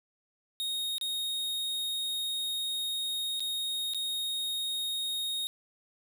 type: tone with dropouts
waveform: 45% pulse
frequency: 3729 Hz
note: A#7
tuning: in tune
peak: -31 dBFS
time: 0.6-5.47 s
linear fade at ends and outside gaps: 0 ms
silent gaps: 0.982-1.012 / 3.396-3.404 / 3.936-3.946 s
effects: none